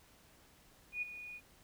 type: tone with ADSR envelope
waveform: sine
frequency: 2459 Hz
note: D#7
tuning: 21 cents flat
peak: -33 dBFS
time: 0.92-1.41 s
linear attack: 100 ms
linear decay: 16 ms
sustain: -12 dB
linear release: 49 ms
effects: pink hiss -64 dBFS RMS until 1.63 s